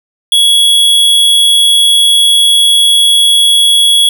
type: tone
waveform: square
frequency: 3350 Hz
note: G#7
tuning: 14 cents sharp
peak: -5 dBFS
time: 0.32-4.09 s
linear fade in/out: 2 ms
effects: none